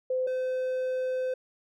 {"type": "tone pair in turn", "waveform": ["sine", "triangle"], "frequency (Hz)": [513, 513], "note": ["C5", "C5"], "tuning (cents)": [-34, -34], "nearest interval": "unison", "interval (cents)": 0, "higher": "neither", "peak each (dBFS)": -25, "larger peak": "neither", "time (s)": [[0.1, 0.27], [0.27, 1.34]], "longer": "second", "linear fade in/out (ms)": 5, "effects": []}